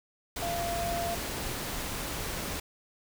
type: tone in noise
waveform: sine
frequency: 687 Hz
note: F5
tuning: 29 cents flat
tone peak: -31 dBFS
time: 0.42-1.15 s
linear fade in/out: 5 ms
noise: pink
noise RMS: -35 dBFS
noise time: 0.36-2.6 s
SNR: +1 dB
effects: none